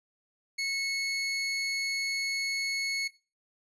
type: tone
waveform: 25% pulse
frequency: 2194 Hz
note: C#7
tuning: 18 cents flat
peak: -26 dBFS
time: 0.58-3.08 s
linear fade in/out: 10 ms
effects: noise-tail reverb RT60 0.3 s tail -17 dB re dry + resampled to 24000 Hz